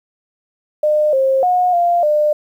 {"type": "tone with pitch steps", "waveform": "sine", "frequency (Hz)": [605, 533, 724, 695, 600], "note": ["D#5", "C5", "F#5", "F5", "D5"], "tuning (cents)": [-49, 32, -38, -9, 37], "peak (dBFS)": -11, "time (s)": [0.83, 2.33], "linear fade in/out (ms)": 5, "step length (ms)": 300, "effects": ["8-bit"]}